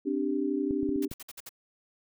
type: chord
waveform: sine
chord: C suspended second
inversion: none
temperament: equal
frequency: 261.6 / 293.7 / 392 Hz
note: C4 / D4 / G4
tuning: 0 / 0 / 0 cents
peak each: -32 / -29 / -32 dBFS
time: 0.05-1.08 s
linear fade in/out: 20 ms
type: clicks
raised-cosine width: 3 ms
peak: -24 / -27 / -26 / -30 / -26 dBFS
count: 5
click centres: 0.709 / 0.83 / 0.891 / 0.96 / 1.115 s
type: noise bursts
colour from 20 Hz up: white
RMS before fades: -43 dBFS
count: 6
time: 1.02-1.492 s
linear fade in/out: 5 ms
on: 32 ms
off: 56 ms
effects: none